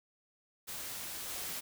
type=noise with level steps; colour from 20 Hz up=white; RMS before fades=-42 / -40 dBFS; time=0.67-1.61 s; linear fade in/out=20 ms; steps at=1.28 s; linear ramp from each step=10 ms; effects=none